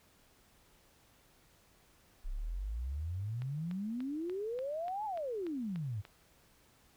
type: exponential two-way sweep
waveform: sine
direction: up then down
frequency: 30.72 to 880 to 95.5 Hz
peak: -35 dBFS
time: 2.24-6.02 s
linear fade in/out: 20 ms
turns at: 5.05 s
type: click train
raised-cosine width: 0.3 ms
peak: -34 dBFS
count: 10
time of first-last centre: 3.42-6.052 s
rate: 3.42 Hz
effects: pink hiss -66 dBFS RMS until 6.96 s